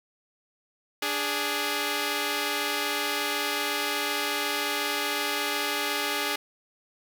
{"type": "tone pair together", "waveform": "5% pulse", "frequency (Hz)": [292, 413.9], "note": ["D4", "G#4"], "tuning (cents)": [-10, -6], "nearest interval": "tritone", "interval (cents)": 604, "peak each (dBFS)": [-19, -17], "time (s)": [1.02, 6.36], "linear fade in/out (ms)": 5, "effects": []}